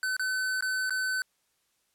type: tone with dropouts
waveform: square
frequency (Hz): 1518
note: F#6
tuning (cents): +44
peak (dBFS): -28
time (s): 0.03-1.22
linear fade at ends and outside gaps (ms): 1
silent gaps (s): 0.166-0.195 / 0.608-0.624 / 0.896-0.906
effects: white hiss -73 dBFS RMS until 1.94 s + low-pass 12000 Hz 12 dB/octave